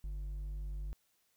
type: tone with hard clipping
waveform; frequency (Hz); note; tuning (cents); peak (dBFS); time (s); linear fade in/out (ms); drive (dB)
sine; 49.32; G1; +11; -39; 0.04-0.93; 0; 4
effects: white hiss -75 dBFS RMS until 1.36 s